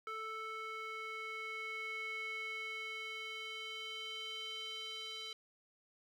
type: tone with band-pass filter sweep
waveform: square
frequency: 440 Hz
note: A4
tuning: in tune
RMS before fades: -44 dBFS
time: 0.07-5.33 s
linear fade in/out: 2 ms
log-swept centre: 1600 to 3500 Hz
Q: 4.1
effects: 12-bit